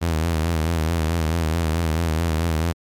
sawtooth tone with vibrato, 81.5 Hz, E2, 19 cents flat, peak -15 dBFS, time 0.01-2.73 s, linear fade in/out 20 ms, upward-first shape sine, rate 4.6 Hz, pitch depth 79 cents each way, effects MP3 96 kbps

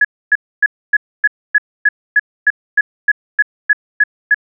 sine tone bursts, 1688 Hz, G#6, 28 cents sharp, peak -6 dBFS, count 15, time 0.01-4.345 s, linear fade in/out 5 ms, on 37 ms, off 270 ms, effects none

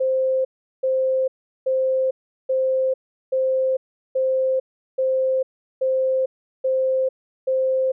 sine tone bursts, 523.3 Hz, C5, in tune, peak -17 dBFS, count 10, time 0-7.92 s, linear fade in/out 10 ms, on 450 ms, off 380 ms, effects none

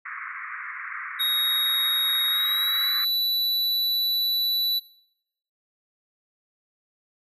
white band-pass noise, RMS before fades -35 dBFS, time 0.05-3.05 s, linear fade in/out 10 ms, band 1100 to 2200 Hz, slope 96 dB/octave
square tone with pitch glide, 3771 to 3958 Hz, A#7 to B7, +19 to +3 cents, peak -22 dBFS, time 1.19-4.8 s, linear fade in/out 20 ms, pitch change +84 cents, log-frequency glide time 2.28-2.96 s
effects noise-tail reverb RT60 0.8 s tail -23 dB re dry

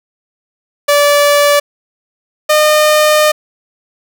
sawtooth tone pair in turn, 579 / 608.7 Hz, D5 / D#5, -25 / -38 cents, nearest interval minor second, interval 87 cents, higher second, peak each -3 dBFS, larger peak neither, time 0.88-1.6 / 2.49-3.32 s, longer second, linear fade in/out 10 ms, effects none

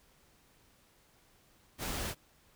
pink noise, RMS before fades -37 dBFS, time 1.78-2.15 s, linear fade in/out 50 ms, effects pink hiss -66 dBFS RMS until 2.55 s

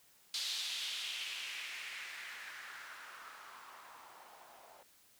violet noise with low-pass filter sweep, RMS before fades -45 dBFS, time 0.34-4.83 s, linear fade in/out 2 ms, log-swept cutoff 4100 to 700 Hz, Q 2.7, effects white hiss -66 dBFS RMS until 5.19 s

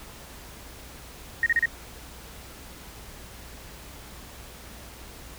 sine tone bursts, 1864.7 Hz, A#6, in tune, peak -18 dBFS, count 4, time 1.43-1.657 s, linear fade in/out 2 ms, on 32 ms, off 33 ms, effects added 60 Hz sine -48 dBFS peak until 5.38 s + pink hiss -45 dBFS RMS until 5.38 s

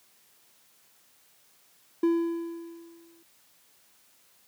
triangle tone with exponential decay, 335.9 Hz, E4, 33 cents sharp, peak -17 dBFS, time 2.03-3.23 s, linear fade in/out 5 ms, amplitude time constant 260 ms, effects white hiss -62 dBFS RMS until 4.47 s + high-pass 100 Hz 12 dB/octave

